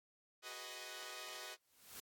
5% pulse chord, G# minor seventh, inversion third, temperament equal, 370 / 415.3 / 493.9 / 622.3 Hz, F#4 / G#4 / B4 / D#5, 0 / 0 / 0 / 0 cents, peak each -42 / -45 / -42 / -39 dBFS, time 0.42-1.57 s, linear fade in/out 50 ms
white noise with exponential growth, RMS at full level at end -48 dBFS, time 1.56-2 s, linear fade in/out 5 ms, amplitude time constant 94 ms
effects AAC 64 kbps

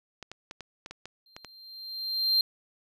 clicks, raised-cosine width 0.2 ms, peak -23 dBFS, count 9, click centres 0.227 / 0.316 / 0.511 / 0.607 / 0.861 / 0.91 / 1.056 / 1.365 / 1.447 s
triangle tone with exponential growth, 4168 Hz, C8, 7 cents flat, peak -18 dBFS, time 1.26-2.41 s, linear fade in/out 2 ms, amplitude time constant 250 ms
effects none

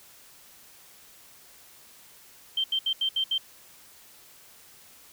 sine tone bursts at uneven times, 3136 Hz, G7, in tune, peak -23 dBFS, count 6, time 2.57-2.64 / 2.72-2.79 / 2.86-2.93 / 3.01-3.09 / 3.16-3.24 / 3.31-3.38 s, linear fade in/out 5 ms, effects white hiss -53 dBFS RMS until 5.12 s

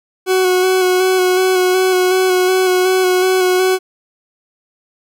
40% pulse tone with vibrato, 370 Hz, F#4, in tune, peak -10 dBFS, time 0.26-3.79 s, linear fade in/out 50 ms, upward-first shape square, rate 2.7 Hz, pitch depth 17 cents each way, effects none

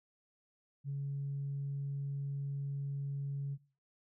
sine tone, 140 Hz, C#3, 18 cents sharp, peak -34 dBFS, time 0.84-3.58 s, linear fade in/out 50 ms, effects noise-tail reverb RT60 0.4 s tail -21 dB re dry + tanh soft clip ceiling -31 dBFS

